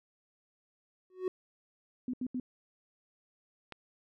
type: tone with exponential growth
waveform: triangle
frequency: 370 Hz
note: F#4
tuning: in tune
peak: -24 dBFS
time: 1.1-1.28 s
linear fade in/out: 2 ms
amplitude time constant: 39 ms
type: tone bursts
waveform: sine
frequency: 252 Hz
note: B3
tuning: 35 cents sharp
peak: -32 dBFS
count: 3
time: 2.08-2.399 s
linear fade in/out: 2 ms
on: 55 ms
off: 77 ms
type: click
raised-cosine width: 0.3 ms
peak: -27 dBFS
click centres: 3.723 s
effects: none